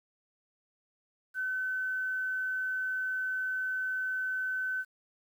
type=tone with quantisation; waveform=sine; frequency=1519 Hz; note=F#6; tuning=45 cents sharp; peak=-30 dBFS; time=1.34-4.85 s; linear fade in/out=50 ms; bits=10; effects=none